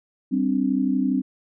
sine chord, G suspended fourth, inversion none, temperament equal, 196 / 261.6 / 293.7 Hz, G3 / C4 / D4, 0 / 0 / 0 cents, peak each -25 / -21 / -26 dBFS, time 0.31-1.22 s, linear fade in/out 20 ms, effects none

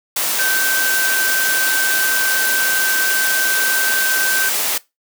sine tone in noise, 1548 Hz, G6, 22 cents flat, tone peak -17 dBFS, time 0.39-4.49 s, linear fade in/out 5 ms, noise white, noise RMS -19 dBFS, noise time 0.16-4.78 s, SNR -1 dB, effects noise-tail reverb RT60 0.2 s tail -20 dB re dry + high-pass 300 Hz 12 dB/octave

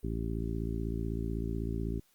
harmonic tone, 56 Hz, A1, 31 cents sharp, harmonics 1 / 2 / 3 / 4 / 5 / 6 / 7, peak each -35 / -38 / -40 / -41 / -42 / -43 / -43 dBFS, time 0.03-2 s, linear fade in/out 10 ms, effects white hiss -69 dBFS RMS until 2.14 s + Opus 32 kbps

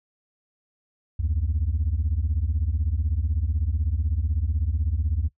sine beating tone pair, 69.3 / 85.3 Hz, C#2 / F2, 0 / -40 cents, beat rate 16 Hz, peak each -23 dBFS, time 1.19-5.29 s, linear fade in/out 10 ms, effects noise-tail reverb RT60 0.1 s tail -20 dB re dry + tanh soft clip ceiling -17 dBFS

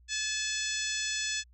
harmonic tone, 862 Hz, A5, 36 cents flat, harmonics 2 / 3 / 4 / 5 / 6 / 7 / 8 / 9, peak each -37 / -38 / -37 / -41 / -39 / -39 / -40 / -40 dBFS, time 0.08-1.44 s, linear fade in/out 50 ms, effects added 60 Hz sine -56 dBFS peak until 1.53 s

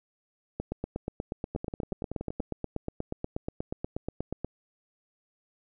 two click trains, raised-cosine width 2 ms, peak -21 / -18 dBFS, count 10 / 33, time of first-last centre 1.55-2.399 / 0.6-4.446 s, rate 10.6 / 8.32 Hz, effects none

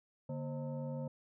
sine tone with frequency modulation, 145.5 Hz, D3, 16 cents flat, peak -37 dBFS, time 0.29-1.08 s, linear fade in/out 5 ms, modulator 382 Hz, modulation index 1.1, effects none

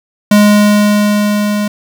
square tone with level ramp, 207.7 Hz, G#3, in tune, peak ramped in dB -4 to -13 dBFS, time 0.31-1.68 s, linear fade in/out 5 ms, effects 7-bit

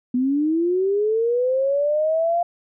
sine linear sweep, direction up, 243.6 to 698.5 Hz, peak -17 dBFS, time 0.14-2.43 s, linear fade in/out 5 ms, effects none

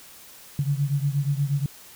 sine beating tone pair, 139.1 / 147.5 Hz, C#3 / D3, +6 / +8 cents, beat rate 8.4 Hz, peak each -23 / -26 dBFS, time 0.59-1.66 s, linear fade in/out 2 ms, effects white hiss -47 dBFS RMS until 1.95 s

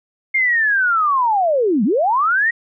sine linear two-way sweep, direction down then up, 2143 to 186 to 1923 Hz, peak -13 dBFS, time 0.34-2.51 s, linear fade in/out 10 ms, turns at 1.84 s, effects none

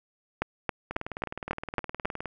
two click trains, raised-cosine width 0.5 ms, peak -19 / -11 dBFS, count 27 / 7, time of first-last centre 0.91-2.257 / 0.42-2.055 s, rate 19.3 / 3.67 Hz, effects none

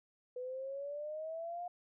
sine exponential sweep, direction up, 494.4 to 715 Hz, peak -39 dBFS, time 0.36-1.68 s, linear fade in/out 5 ms, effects none

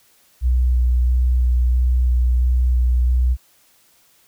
sine tone with vibrato, 61.74 Hz, B1, in tune, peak -13 dBFS, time 0.41-3.37 s, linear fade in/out 50 ms, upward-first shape square, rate 1.5 Hz, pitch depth 12 cents each way, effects white hiss -56 dBFS RMS until 4.27 s

